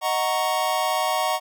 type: chord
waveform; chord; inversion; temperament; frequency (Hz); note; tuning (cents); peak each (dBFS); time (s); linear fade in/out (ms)
square; D# minor seventh; none; equal; 622.3 / 740 / 932.3 / 1108.7; D#5 / F#5 / A#5 / C#6; 0 / 0 / 0 / 0; -28 / -26 / -28 / -28; 0.01-1.4; 50
effects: none